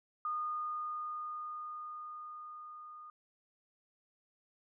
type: tone with level ramp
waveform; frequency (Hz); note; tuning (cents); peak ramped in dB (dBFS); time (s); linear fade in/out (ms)
sine; 1225; D#6; -27; -33 to -48; 0.25-3.1; 2
effects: none